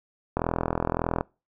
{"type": "click train", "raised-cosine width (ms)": 1, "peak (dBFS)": -10, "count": 36, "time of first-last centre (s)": [0.37, 1.209], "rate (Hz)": 41.7, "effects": ["noise-tail reverb RT60 0.3 s tail -25 dB re dry"]}